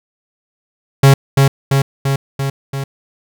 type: tone with echo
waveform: 45% pulse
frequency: 137.2 Hz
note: C#3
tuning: 17 cents flat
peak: -4 dBFS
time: 1.03-1.14 s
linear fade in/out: 5 ms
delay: 340 ms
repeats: 5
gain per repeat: -3 dB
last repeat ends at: 2.84 s
effects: none